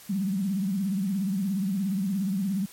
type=tone with vibrato; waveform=sine; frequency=193.5 Hz; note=G3; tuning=22 cents flat; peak=-24 dBFS; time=0.09-2.66 s; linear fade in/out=10 ms; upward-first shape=triangle; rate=17 Hz; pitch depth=160 cents each way; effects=white hiss -49 dBFS RMS until 2.72 s + MP3 64 kbps